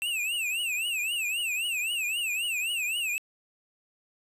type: tone with vibrato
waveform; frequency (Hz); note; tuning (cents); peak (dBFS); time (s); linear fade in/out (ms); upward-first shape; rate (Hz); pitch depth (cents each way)
square; 2656; E7; +12; -28; 0.02-3.18; 0; triangle; 3.8; 190
effects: resampled to 32000 Hz + 9-bit